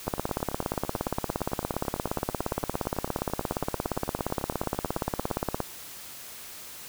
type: two click trains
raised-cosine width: 1 ms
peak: -22 / -12 dBFS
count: 48 / 96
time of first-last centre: 0.07-5.304 / 0.08-5.603 s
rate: 8.98 / 17.2 Hz
effects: white hiss -43 dBFS RMS until 6.88 s